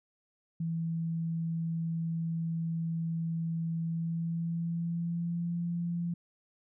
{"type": "tone with pitch glide", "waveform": "sine", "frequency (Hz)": [164.81, 171.61], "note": ["E3", "F3"], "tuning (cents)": [0, -30], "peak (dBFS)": -30, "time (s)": [0.6, 6.14], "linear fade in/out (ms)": 5, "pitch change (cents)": 70, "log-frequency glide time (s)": [3.82, 5.56], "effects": []}